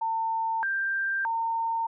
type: tone with pitch steps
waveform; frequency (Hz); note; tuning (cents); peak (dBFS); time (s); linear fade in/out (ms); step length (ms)
sine; 900 / 1581 / 912; A5 / G6 / A#5; +39 / +14 / -38; -25; 0.01-1.87; 10; 620
effects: none